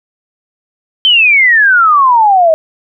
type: exponential sweep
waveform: sine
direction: down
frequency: 3136 to 622.3 Hz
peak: -4 dBFS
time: 1.05-2.54 s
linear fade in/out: 0 ms
effects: none